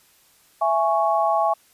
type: chord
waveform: sine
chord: C# minor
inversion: first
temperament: just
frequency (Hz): 665.2 / 831.5 / 1108.7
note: E5 / G#5 / C#6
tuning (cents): +16 / +2 / 0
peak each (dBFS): -21 / -21 / -23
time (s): 0.61-1.54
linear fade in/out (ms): 10
effects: white hiss -57 dBFS RMS until 1.73 s + resampled to 32000 Hz